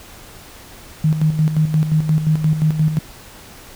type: tone with tremolo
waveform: sine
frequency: 155.56 Hz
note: D#3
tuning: in tune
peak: -11 dBFS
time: 1.04-2.99 s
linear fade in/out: 5 ms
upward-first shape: square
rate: 5.7 Hz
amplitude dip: 60%
effects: pink hiss -40 dBFS RMS until 3.75 s